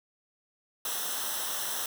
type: noise with comb filter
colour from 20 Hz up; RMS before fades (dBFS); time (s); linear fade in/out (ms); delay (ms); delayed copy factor
white; -33; 0.85-1.86; 2; 0.43; -0.75
effects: none